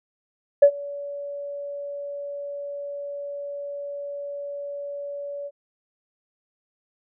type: tone with ADSR envelope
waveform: sine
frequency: 570 Hz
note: C#5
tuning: 48 cents sharp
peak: -6 dBFS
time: 0.62-5.51 s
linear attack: 9 ms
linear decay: 75 ms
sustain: -24 dB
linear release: 46 ms
effects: tanh soft clip ceiling -3 dBFS